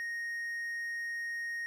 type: tone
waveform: triangle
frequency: 1864.7 Hz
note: A#6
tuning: in tune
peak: -33 dBFS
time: 0-1.66 s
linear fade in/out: 0 ms
effects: none